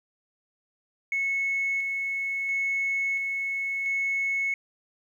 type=tone with tremolo; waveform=sine; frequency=2197 Hz; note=C#7; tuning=16 cents flat; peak=-23 dBFS; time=1.12-4.54 s; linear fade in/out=2 ms; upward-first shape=square; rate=0.73 Hz; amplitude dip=30%; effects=tanh soft clip ceiling -20 dBFS + 10-bit